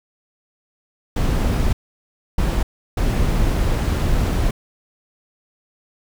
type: noise bursts at uneven times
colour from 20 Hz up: brown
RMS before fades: -18 dBFS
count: 3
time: 1.16-1.73 / 2.38-2.63 / 2.97-4.51 s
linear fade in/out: 5 ms
effects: none